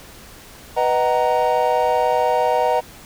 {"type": "chord", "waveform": "triangle", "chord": "B major seventh", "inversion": "none", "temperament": "equal with one note detuned", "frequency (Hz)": [493.9, 622.3, 752.9, 932.3], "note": ["B4", "D#5", "F#5", "A#5"], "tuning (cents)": [0, 0, 30, 0], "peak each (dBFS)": -19, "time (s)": [0.76, 2.81], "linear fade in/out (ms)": 20, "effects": ["pink hiss -42 dBFS RMS until 3.05 s"]}